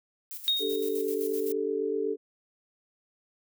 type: noise with tremolo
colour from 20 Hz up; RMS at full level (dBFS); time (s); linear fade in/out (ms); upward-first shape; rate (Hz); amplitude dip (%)
violet; -39; 0.31-1.52; 0; square; 7.8; 55
type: tone with exponential decay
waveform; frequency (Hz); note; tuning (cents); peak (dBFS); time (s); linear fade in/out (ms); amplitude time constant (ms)
sine; 3728; A#7; -1; -20; 0.48-1.04; 0; 120
type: chord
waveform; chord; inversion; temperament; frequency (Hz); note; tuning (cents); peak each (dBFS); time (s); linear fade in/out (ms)
sine; D suspended fourth; none; equal; 293.7 / 392 / 440; D4 / G4 / A4; 0 / 0 / 0; -35 / -31 / -29; 0.59-2.17; 50
effects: none